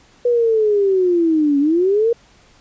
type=linear two-way sweep; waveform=sine; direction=down then up; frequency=490.6 to 277.2 to 475.7 Hz; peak=-12 dBFS; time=0.25-2.13 s; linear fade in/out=5 ms; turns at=1.59 s; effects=pink hiss -51 dBFS RMS until 2.6 s + resampled to 16000 Hz